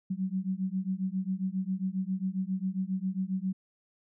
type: beating tone pair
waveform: sine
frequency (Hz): 185 / 192.4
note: F#3 / G3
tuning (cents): 0 / -32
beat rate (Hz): 7.4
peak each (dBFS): -32 / -32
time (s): 0.1-3.53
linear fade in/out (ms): 10
effects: none